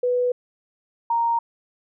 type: tone pair in turn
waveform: sine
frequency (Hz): 493.9 / 930.7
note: B4 / A#5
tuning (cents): 0 / -3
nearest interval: major seventh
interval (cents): 1097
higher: second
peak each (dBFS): -18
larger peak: neither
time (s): 0.03-0.32 / 1.1-1.39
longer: neither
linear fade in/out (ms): 5
effects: none